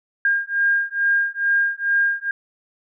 sine beating tone pair, 1611 / 1613.3 Hz, G6 / G6, +47 / +49 cents, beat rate 2.3 Hz, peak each -20 dBFS, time 0.25-2.31 s, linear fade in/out 2 ms, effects none

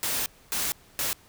white noise bursts at uneven times, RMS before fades -28 dBFS, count 3, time 0.03-0.26 / 0.52-0.72 / 0.99-1.13 s, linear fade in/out 0 ms, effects pink hiss -56 dBFS RMS until 1.28 s

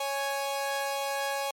sawtooth tone pair together, 554.4 / 830.6 Hz, C#5 / G#5, 0 / 0 cents, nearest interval perfect fifth, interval 700 cents, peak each -28 dBFS, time 0-1.51 s, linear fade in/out 5 ms, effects MP3 64 kbps

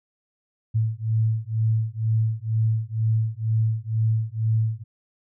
sine beating tone pair, 110 / 112.1 Hz, A2 / A2, 0 / +33 cents, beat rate 2.1 Hz, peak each -23 dBFS, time 0.74-4.84 s, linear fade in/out 20 ms, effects none

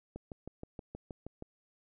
click train, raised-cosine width 2 ms, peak -29 dBFS, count 9, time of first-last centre 0.16-1.424 s, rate 6.33 Hz, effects none

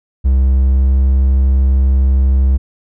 triangle tone with pitch glide, 65.7 to 66.31 Hz, C2 to C2, +8 to +24 cents, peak -6 dBFS, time 0.24-2.58 s, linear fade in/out 20 ms, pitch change +16 cents, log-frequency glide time 0.53-0.99 s, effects none

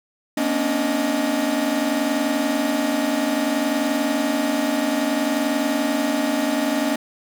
45% pulse tone cluster, 236.8 / 267.8 / 288.4 / 623 Hz, A#3 / C4 / D4 / D#5, +27 / +40 / -31 / +2 cents, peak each -26 / -26 / -23 / -26 dBFS, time 0.37-6.96 s, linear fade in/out 5 ms, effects none

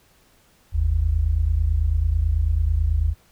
sine tone pair together, 49.48 / 78.6 Hz, G1 / D#2, +17 / +18 cents, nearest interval minor sixth, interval 801 cents, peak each -21 / -19 dBFS, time 0.72-3.15 s, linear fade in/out 50 ms, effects pink hiss -58 dBFS RMS until 3.31 s

